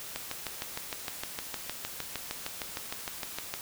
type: click train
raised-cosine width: 0.2 ms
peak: -16 dBFS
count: 23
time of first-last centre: 0.16-3.539 s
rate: 6.51 Hz
effects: white hiss -42 dBFS RMS until 3.61 s